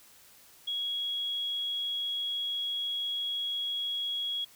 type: tone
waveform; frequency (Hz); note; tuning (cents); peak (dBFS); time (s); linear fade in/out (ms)
sine; 3322; G#7; 0; -30; 0.67-4.45; 10
effects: white hiss -57 dBFS RMS until 4.55 s